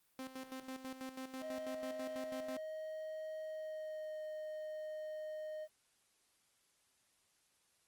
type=tone with tremolo; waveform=sawtooth; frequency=261.6 Hz; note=C4; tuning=in tune; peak=-39 dBFS; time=0.19-2.57 s; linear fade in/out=2 ms; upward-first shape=square; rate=6.1 Hz; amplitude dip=65%
type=tone with pitch glide; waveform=triangle; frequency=627 to 618.4 Hz; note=D#5 to D#5; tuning=+13 to -11 cents; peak=-40 dBFS; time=1.4-5.68 s; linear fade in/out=50 ms; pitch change=-24 cents; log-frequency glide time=3.42-4.22 s
effects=white hiss -75 dBFS RMS until 7.87 s + Opus 32 kbps